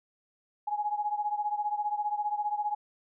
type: beating tone pair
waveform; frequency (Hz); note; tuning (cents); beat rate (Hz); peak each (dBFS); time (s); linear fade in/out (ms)
sine; 830.6 / 845.6; G#5 / G#5; 0 / +31; 15; -30 / -33; 0.67-2.75; 10
effects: none